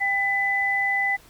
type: tone pair together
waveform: sine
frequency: 792.9 / 2000 Hz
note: G5 / B6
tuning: +20 / +21 cents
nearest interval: octave + major third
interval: 1601 cents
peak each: -27 / -21 dBFS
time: 0-1.17 s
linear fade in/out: 20 ms
effects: pink hiss -52 dBFS RMS until 1.29 s